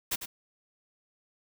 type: noise with echo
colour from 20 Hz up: white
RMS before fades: -30 dBFS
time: 0.11-0.16 s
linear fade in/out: 10 ms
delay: 100 ms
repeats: 1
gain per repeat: -9 dB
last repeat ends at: 0.26 s
effects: none